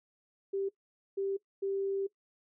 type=tone bursts at uneven times; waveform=sine; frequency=392 Hz; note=G4; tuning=in tune; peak=-30 dBFS; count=3; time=0.53-0.69 / 1.17-1.37 / 1.62-2.07 s; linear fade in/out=10 ms; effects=noise-tail reverb RT60 0.1 s tail -19 dB re dry